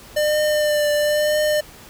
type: tone with vibrato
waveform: square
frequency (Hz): 599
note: D5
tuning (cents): +34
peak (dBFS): -17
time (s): 0.16-1.61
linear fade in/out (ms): 10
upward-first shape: triangle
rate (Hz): 1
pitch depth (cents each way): 25
effects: pink hiss -43 dBFS RMS until 1.89 s